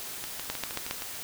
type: two click trains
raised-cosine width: 0.2 ms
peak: -18 / -13 dBFS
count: 6 / 4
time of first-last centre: 0.24-1.021 / 0.5-0.91 s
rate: 6.4 / 7.31 Hz
effects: white hiss -39 dBFS RMS until 1.23 s